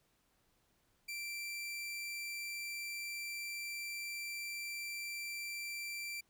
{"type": "tone", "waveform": "sawtooth", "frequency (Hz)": 2349, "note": "D7", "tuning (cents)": 0, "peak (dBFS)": -37, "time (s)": [1.08, 6.21], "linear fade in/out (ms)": 10, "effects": ["pink hiss -75 dBFS RMS until 6.29 s"]}